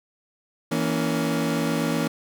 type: chord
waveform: 30% pulse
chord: A# diminished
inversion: second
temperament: equal with one note detuned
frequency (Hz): 164.81 / 233.1 / 280.9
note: E3 / A#3 / C#4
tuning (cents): 0 / 0 / +23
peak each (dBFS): -24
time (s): 0.71-2.08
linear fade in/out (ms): 10
effects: none